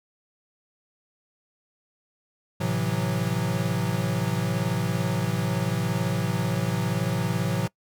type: chord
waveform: square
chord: F# half-diminished seventh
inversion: first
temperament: equal with one note detuned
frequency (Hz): 110 / 130.81 / 164.81 / 182.66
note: A2 / C3 / E3 / F#3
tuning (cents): 0 / 0 / 0 / -22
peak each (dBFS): -30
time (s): 2.6-7.68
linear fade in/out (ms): 10
effects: noise-tail reverb RT60 0.1 s tail -23 dB re dry